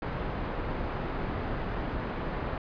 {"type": "low-pass noise", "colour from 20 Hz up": "pink", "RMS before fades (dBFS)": -33, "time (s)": [0.02, 2.58], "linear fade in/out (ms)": 2, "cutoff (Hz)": 1500, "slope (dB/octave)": 12, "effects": ["resampled to 11025 Hz"]}